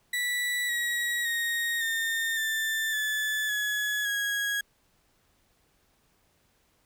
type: tone with pitch steps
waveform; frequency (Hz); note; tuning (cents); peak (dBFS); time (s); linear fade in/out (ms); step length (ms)
35% pulse; 1958 / 1911.1 / 1865.3 / 1820.6 / 1776.9 / 1734.3 / 1692.8 / 1652.2; B6 / A#6 / A#6 / A#6 / A6 / A6 / G#6 / G#6; -15 / +43 / +1 / -41 / +17 / -25 / +33 / -9; -25; 0.13-4.61; 5; 560
effects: pink hiss -68 dBFS RMS until 6.85 s